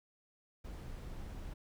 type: noise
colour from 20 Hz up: brown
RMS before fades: -45 dBFS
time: 0.64-1.54 s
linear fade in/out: 10 ms
effects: none